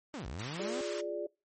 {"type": "linear two-way sweep", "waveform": "sawtooth", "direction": "down then up", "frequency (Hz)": [319.5, 49, 271.6], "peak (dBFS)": -35, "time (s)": [0.14, 0.81], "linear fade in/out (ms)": 0, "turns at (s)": 0.27}
{"type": "high-pass noise", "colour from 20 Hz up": "pink", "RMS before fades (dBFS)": -44, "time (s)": [0.39, 1.01], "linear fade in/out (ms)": 5, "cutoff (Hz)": 970, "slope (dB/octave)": 48}
{"type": "chord", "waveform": "sine", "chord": "D diminished", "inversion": "first", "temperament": "equal", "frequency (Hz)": [349.2, 415.3, 587.3], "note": ["F4", "Ab4", "D5"], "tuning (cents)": [0, 0, 0], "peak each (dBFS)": [-39, -39, -37], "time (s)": [0.59, 1.27], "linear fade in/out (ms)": 10}
{"effects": ["noise-tail reverb RT60 0.3 s tail -25 dB re dry", "MP3 32 kbps"]}